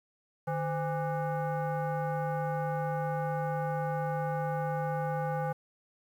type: tone with frequency modulation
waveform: sine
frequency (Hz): 152.6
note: D#3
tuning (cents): -33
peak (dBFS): -29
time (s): 0.47-5.53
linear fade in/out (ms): 10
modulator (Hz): 667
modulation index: 1.3
effects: 10-bit